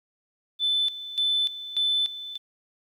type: tone with tremolo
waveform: sine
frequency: 3516 Hz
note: A7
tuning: 2 cents flat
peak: -20 dBFS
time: 0.59-2.38 s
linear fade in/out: 50 ms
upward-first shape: square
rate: 1.7 Hz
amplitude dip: 80%
effects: tanh soft clip ceiling -16 dBFS + 10-bit